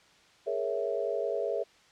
sine chord, A# half-diminished seventh, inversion third, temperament equal, 415.3 / 466.2 / 554.4 / 659.3 Hz, G#4 / A#4 / C#5 / E5, 0 / 0 / 0 / 0 cents, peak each -34 dBFS, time 0.46-1.64 s, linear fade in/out 20 ms, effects white hiss -60 dBFS RMS until 1.91 s + low-pass 5000 Hz 12 dB/octave

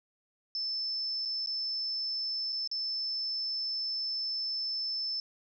sine tone with dropouts, 5274 Hz, E8, in tune, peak -31 dBFS, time 0.55-5.2 s, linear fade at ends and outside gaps 1 ms, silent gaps 1.252-1.256 / 1.461-1.472 / 2.523-2.527 / 2.675-2.714 s, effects none

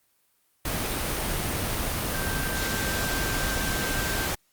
sine tone in noise, 1567 Hz, G6, 1 cent flat, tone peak -33 dBFS, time 2.14-4.27 s, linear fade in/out 5 ms, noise pink, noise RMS -28 dBFS, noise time 0.65-4.35 s, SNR -8 dB, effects white hiss -68 dBFS RMS until 4.52 s + Opus 32 kbps

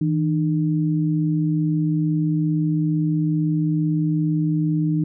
sine tone pair together, 160.3 / 302.6 Hz, E3 / D#4, -48 / -48 cents, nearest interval major seventh, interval 1100 cents, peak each -19 / -22 dBFS, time 0.01-5.04 s, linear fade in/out 5 ms, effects none

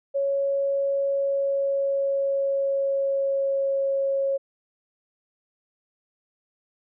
sine tone with pitch glide, 554.4 to 547.4 Hz, C#5 to C#5, 0 to -22 cents, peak -21 dBFS, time 0.14-4.38 s, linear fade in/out 20 ms, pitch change -22 cents, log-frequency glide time 1.11-3.82 s, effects none

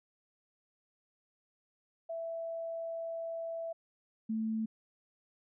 sine tone pair in turn, 662 / 220.9 Hz, E5 / A3, +7 / +7 cents, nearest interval octave + perfect fifth, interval 1900 cents, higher first, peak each -36 / -31 dBFS, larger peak second, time 2.09-3.73 / 4.29-4.66 s, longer first, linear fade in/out 10 ms, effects none

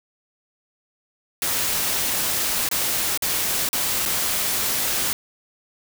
white noise with dropouts, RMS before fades -23 dBFS, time 1.42-5.13 s, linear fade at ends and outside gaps 1 ms, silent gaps 2.688-2.713 / 3.175-3.222 / 3.689-3.73 / 4.054-4.059 s, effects none

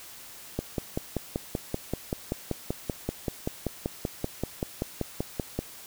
click train, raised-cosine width 2 ms, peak -14 dBFS, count 27, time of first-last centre 0.59-5.59 s, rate 5.2 Hz, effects white hiss -46 dBFS RMS until 5.86 s

